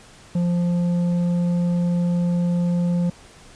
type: tone with tanh clipping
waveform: triangle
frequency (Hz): 174.61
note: F3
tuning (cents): 0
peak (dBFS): -19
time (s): 0.35-3.1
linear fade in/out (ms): 5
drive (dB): 11
effects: pink hiss -47 dBFS RMS until 3.55 s + resampled to 22050 Hz

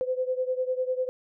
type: beating tone pair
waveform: sine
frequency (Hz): 508 / 518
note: B4 / C5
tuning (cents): +49 / -17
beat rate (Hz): 10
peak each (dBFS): -27 / -30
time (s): 0.01-1.09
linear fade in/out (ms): 0
effects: none

